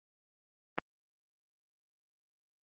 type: clicks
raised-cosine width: 0.5 ms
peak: -23 / -14 dBFS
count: 2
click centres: 0.779 / 0.785 s
effects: high-pass 150 Hz 12 dB/octave + Opus 24 kbps